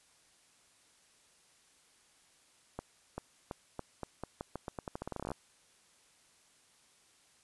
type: accelerating click train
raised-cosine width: 1 ms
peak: -24 dBFS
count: 23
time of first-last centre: 2.79-5.317 s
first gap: 390 ms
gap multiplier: 0.85
effects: white hiss -66 dBFS RMS until 7.43 s + resampled to 24000 Hz